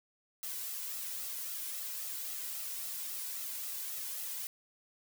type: noise with flanger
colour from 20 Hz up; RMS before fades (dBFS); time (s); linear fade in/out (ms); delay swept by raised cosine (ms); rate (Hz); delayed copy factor
blue; -40; 0.43-4.47; 0; 1.5 to 2.05; 3.7; +0.5
effects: none